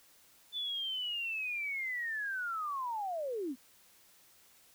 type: linear sweep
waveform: sine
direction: down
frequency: 3520 to 233.1 Hz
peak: -34 dBFS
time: 0.52-3.56 s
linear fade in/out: 50 ms
effects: white hiss -63 dBFS RMS until 4.74 s